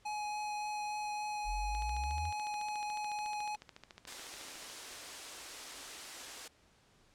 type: tone with vibrato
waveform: square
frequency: 840 Hz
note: G#5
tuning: 19 cents sharp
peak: -37 dBFS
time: 0.05-3.56 s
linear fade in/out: 10 ms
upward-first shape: triangle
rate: 3.5 Hz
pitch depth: 9 cents each way
type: exponential sweep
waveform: sine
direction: up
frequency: 40.81 to 87.31 Hz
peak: -36 dBFS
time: 1.44-2.33 s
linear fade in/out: 50 ms
type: click train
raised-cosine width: 0.2 ms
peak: -32 dBFS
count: 42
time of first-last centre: 1.75-4.7 s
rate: 13.9 Hz
type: high-pass noise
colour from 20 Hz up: white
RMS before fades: -45 dBFS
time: 4.07-6.48 s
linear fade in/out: 5 ms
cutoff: 250 Hz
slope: 48 dB/octave
effects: pink hiss -67 dBFS RMS until 7.14 s + low-pass 8000 Hz 12 dB/octave